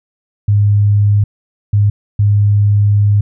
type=tone bursts at uneven times; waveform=sine; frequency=102.8 Hz; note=G#2; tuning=17 cents flat; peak=-7 dBFS; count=3; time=0.48-1.24 / 1.73-1.9 / 2.19-3.21 s; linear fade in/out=5 ms; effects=none